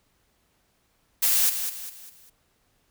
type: noise with echo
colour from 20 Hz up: blue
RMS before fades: -21 dBFS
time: 1.22-1.5 s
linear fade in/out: 10 ms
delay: 200 ms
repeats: 4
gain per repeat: -8 dB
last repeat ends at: 2.3 s
effects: pink hiss -68 dBFS RMS until 2.9 s